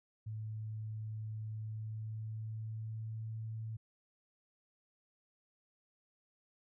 sine tone with pitch glide, 108.8 to 110.96 Hz, A2 to A2, -19 to +15 cents, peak -39 dBFS, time 0.26-3.77 s, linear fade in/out 10 ms, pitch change +34 cents, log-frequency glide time 1.55-3.36 s, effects none

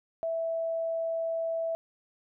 sine tone, 658 Hz, E5, 3 cents flat, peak -28 dBFS, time 0.23-1.75 s, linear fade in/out 0 ms, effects none

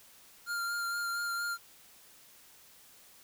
square tone with vibrato, 1396.9 Hz, F6, in tune, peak -33 dBFS, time 0.46-1.58 s, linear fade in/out 50 ms, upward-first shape sine, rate 4.3 Hz, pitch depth 16 cents each way, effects white hiss -58 dBFS RMS until 3.23 s

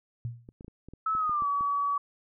sine tone with exponential decay, 118.1 Hz, A#2, 23 cents sharp, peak -28 dBFS, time 0.25-0.52 s, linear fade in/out 0 ms, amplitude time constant 57 ms
clicks, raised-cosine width 3 ms, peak -32 dBFS, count 10, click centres 0.489 / 0.609 / 0.646 / 0.681 / 0.886 / 0.936 / 1.151 / 1.295 / 1.422 / 1.609 s
sine tone with pitch glide, 1300 to 1138.3 Hz, E6 to C#6, -24 to +46 cents, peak -25 dBFS, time 1.06-1.98 s, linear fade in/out 5 ms, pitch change -230 cents, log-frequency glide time 1.16-1.47 s
effects none

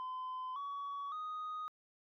sine tone with pitch steps, 1023 / 1128.6 / 1245 Hz, C6 / C#6 / D#6, -39 / +31 / +1 cents, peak -37 dBFS, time 0-1.68 s, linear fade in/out 0 ms, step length 560 ms, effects tanh soft clip ceiling -38 dBFS

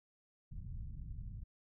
pink low-pass noise, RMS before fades -45 dBFS, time 0.51-1.44 s, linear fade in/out 10 ms, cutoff 140 Hz, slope 24 dB/octave, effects none

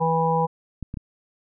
harmonic tone, 163.6 Hz, E3, 13 cents flat, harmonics 1 / 3 / 5 / 6, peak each -24 / -24 / -24 / -24 dBFS, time 0-0.47 s, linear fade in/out 20 ms
clicks, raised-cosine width 5 ms, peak -19 dBFS, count 3, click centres 0.827 / 0.941 / 0.972 s
effects none

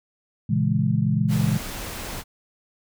sine chord, A# half-diminished seventh, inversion none, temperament equal, 116.54 / 138.59 / 164.81 / 207.7 Hz, A#2 / C#3 / E3 / G#3, 0 / 0 / 0 / 0 cents, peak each -24 dBFS, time 0.49-1.58 s, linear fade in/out 10 ms
pink noise, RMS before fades -33 dBFS, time 1.28-2.24 s, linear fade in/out 50 ms
effects none

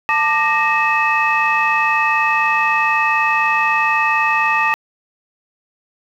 sine tone cluster, 888 / 1188 / 1865 / 2588 Hz, A5 / D6 / A#6 / E7, +16 / +20 / 0 / -32 cents, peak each -18 dBFS, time 0.09-4.74 s, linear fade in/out 0 ms, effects tanh soft clip ceiling -5 dBFS + 8-bit

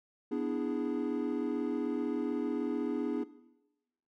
triangle chord, E dominant seventh, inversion second, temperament equal, 246.9 / 293.7 / 329.6 / 415.3 Hz, B3 / D4 / E4 / G#4, 0 / 0 / 0 / 0 cents, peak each -33 / -32 / -36 / -35 dBFS, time 0.31-3.24 s, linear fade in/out 10 ms, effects noise-tail reverb RT60 1.0 s tail -18 dB re dry + tanh soft clip ceiling -21 dBFS

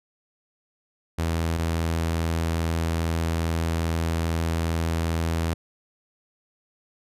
sawtooth tone pair in turn, 82.41 / 82.41 Hz, E2 / E2, 0 / 0 cents, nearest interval unison, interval 0 cents, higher neither, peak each -19 dBFS, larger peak neither, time 1.18-1.58 / 1.58-5.54 s, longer second, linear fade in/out 10 ms, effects resampled to 32000 Hz

